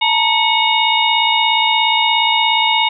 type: tone cluster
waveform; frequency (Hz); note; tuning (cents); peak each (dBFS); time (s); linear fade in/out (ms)
sine; 886 / 943 / 2210 / 2877 / 3688; A5 / A#5 / C#7 / F#7 / A#7; +12 / +20 / -6 / -49 / -19; -18; 0.01-2.89; 10
effects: none